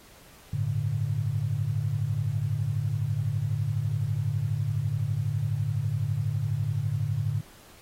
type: chord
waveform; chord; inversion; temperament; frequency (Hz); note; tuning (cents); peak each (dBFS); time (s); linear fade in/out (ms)
sine; G suspended second; none; equal with one note detuned; 98 / 110 / 144.89; G2 / A2 / D3; 0 / 0 / -23; -32 / -28 / -29; 0.53-7.41; 5
effects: pink hiss -53 dBFS RMS until 7.81 s + AAC 48 kbps